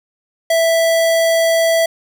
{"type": "tone", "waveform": "square", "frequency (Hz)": 659.3, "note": "E5", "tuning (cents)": 0, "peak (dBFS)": -12, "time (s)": [0.5, 1.86], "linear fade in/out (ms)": 5, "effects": []}